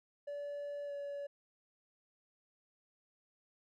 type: tone with pitch glide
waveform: triangle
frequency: 576 to 569.1 Hz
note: D5 to C#5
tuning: -34 to +45 cents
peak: -37 dBFS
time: 0.27-1.27 s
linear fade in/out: 10 ms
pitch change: -21 cents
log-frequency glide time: 0.86-0.92 s
effects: tanh soft clip ceiling -33 dBFS